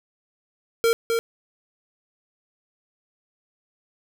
square tone with echo, 460.1 Hz, A#4, 23 cents flat, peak -17 dBFS, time 0.84-0.93 s, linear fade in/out 0 ms, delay 260 ms, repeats 1, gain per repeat -4 dB, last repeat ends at 1.19 s, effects 8-bit

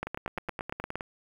two click trains, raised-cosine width 0.5 ms, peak -20 / -17 dBFS, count 10 / 9, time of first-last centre 0.07-1.008 / 0.03-0.956 s, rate 9.59 / 8.64 Hz, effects 8-bit

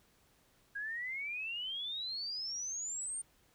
sine exponential sweep, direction up, 1618 to 8970 Hz, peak -37 dBFS, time 0.75-3.22 s, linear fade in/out 10 ms, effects pink hiss -69 dBFS RMS until 3.54 s

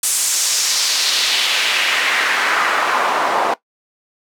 pink noise with band-pass filter sweep, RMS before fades -17 dBFS, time 0.03-3.54 s, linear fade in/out 5 ms, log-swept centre 8900 to 770 Hz, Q 1.7, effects noise-tail reverb RT60 0.1 s tail -17 dB re dry + high-pass 300 Hz 12 dB/octave

